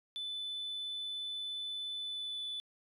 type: tone with pitch glide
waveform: triangle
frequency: 3503 to 3481 Hz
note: A7 to A7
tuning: -8 to -19 cents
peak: -35 dBFS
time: 0.16-2.6 s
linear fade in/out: 0 ms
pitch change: -11 cents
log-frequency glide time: 1.97-2.44 s
effects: tanh soft clip ceiling -33 dBFS